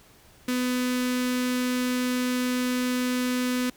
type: tone with notch filter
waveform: sawtooth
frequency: 250.2 Hz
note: B3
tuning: 23 cents sharp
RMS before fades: -26 dBFS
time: 0.48-3.7 s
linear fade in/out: 5 ms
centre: 730 Hz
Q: 0.91
effects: pink hiss -55 dBFS RMS until 3.76 s